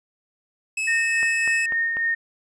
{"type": "tone", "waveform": "45% pulse", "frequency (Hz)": 2592, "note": "E7", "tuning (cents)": -30, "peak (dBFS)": -23, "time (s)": [0.77, 1.66], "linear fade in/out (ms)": 5}
{"type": "tone with tremolo", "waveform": "sine", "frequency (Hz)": 1839, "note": "A#6", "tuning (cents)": -24, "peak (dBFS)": -19, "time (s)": [0.87, 2.15], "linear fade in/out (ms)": 10, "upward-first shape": "sine", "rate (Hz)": 3.5, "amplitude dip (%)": 35}
{"type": "click train", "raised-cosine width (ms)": 0.5, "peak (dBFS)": -19, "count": 4, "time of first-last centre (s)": [1.23, 1.969], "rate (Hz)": 4.06}
{"effects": ["resampled to 24000 Hz"]}